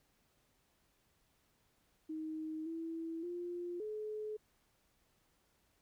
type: tone with pitch steps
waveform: sine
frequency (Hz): 314.1 / 327.9 / 350.3 / 427.6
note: D#4 / E4 / F4 / A4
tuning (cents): +16 / -9 / +5 / -49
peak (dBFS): -39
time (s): 2.09-4.37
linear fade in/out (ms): 10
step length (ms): 570
effects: pink hiss -75 dBFS RMS until 5.81 s